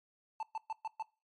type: tone bursts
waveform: triangle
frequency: 882 Hz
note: A5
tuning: 4 cents sharp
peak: -33 dBFS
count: 5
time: 0.4-1.025 s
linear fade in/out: 2 ms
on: 29 ms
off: 120 ms
effects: noise-tail reverb RT60 0.3 s tail -22 dB re dry + MP3 48 kbps